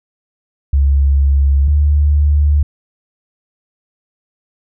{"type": "tone pair in turn", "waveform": "sine", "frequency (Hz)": [69.4, 73.38], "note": ["C#2", "D2"], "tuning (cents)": [3, -1], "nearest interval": "minor second", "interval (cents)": 96, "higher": "second", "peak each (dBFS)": -8, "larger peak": "neither", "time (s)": [[0.73, 1.68], [1.68, 2.63]], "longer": "neither", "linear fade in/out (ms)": 5, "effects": []}